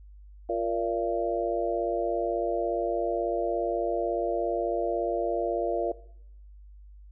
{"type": "harmonic tone with a mistuned harmonic", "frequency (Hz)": 116.54, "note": "A#2", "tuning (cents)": 0, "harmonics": [3, 4, 5, 6], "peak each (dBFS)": [-31, -31, -31, -31], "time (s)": [0.49, 5.92], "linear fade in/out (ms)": 5, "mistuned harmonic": 6, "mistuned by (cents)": -47, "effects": ["noise-tail reverb RT60 0.7 s tail -18 dB re dry", "added 50 Hz sine -46 dBFS peak until 7.11 s"]}